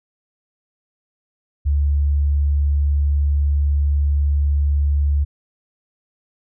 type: tone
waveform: sine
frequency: 71.9 Hz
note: D2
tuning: 36 cents flat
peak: -14 dBFS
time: 1.65-5.25 s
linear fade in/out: 20 ms
effects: none